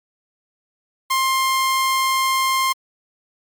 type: tone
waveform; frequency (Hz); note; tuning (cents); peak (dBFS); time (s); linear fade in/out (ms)
sawtooth; 1057; C6; +17; -13; 1.1-2.73; 10
effects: Opus 32 kbps